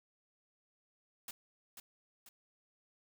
white noise with echo, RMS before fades -45 dBFS, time 1.28-1.31 s, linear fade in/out 2 ms, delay 490 ms, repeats 2, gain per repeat -6 dB, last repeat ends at 2.29 s, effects none

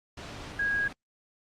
sine tone in noise, 1644 Hz, G#6, 18 cents flat, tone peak -25 dBFS, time 0.59-0.88 s, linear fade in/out 5 ms, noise pink, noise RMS -41 dBFS, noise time 0.17-0.93 s, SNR +13 dB, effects low-pass 5000 Hz 12 dB/octave + Opus 48 kbps

